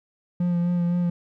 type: tone with vibrato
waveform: triangle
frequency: 174.61 Hz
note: F3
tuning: in tune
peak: -18 dBFS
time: 0.4-1.1 s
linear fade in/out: 5 ms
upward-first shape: sine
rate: 3.9 Hz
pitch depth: 21 cents each way
effects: none